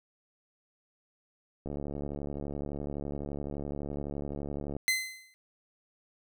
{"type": "click train", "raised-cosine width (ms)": 2, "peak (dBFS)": -24, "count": 224, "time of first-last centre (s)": [1.66, 4.766], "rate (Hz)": 71.8}
{"type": "tone with exponential decay", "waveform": "sawtooth", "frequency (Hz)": 2053, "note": "C7", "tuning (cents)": -33, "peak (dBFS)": -19, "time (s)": [4.88, 5.34], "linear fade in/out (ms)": 0, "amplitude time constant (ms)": 100}
{"effects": []}